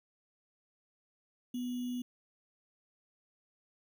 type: tone with sample-and-hold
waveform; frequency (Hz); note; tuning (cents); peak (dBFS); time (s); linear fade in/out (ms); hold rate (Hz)
sine; 246.9; B3; 0; -34; 1.54-2.02; 5; 3150
effects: none